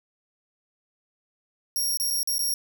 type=tone with dropouts; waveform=15% pulse; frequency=5588 Hz; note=F8; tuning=in tune; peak=-18 dBFS; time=1.76-2.54 s; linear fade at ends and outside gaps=1 ms; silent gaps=1.972-1.999 / 2.103-2.107 / 2.231-2.274 / 2.382-2.392 s; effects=none